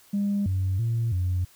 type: tone with pitch steps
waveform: sine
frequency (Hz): 201.9 / 94.4 / 115.4 / 90.6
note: G#3 / F#2 / A#2 / F#2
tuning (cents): -49 / +35 / -17 / -36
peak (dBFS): -21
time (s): 0.13-1.45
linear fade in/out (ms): 10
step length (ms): 330
effects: tanh soft clip ceiling -19 dBFS + white hiss -56 dBFS RMS until 1.55 s